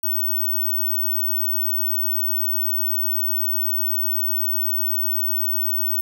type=tone; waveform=sine; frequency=15804 Hz; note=B9; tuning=in tune; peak=-18 dBFS; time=0.03-6.01 s; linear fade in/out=5 ms; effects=tanh soft clip ceiling -14 dBFS + 8-bit